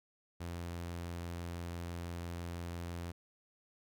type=tone; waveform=sawtooth; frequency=86 Hz; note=F2; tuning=26 cents flat; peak=-36 dBFS; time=0.4-3.12 s; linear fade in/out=10 ms; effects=none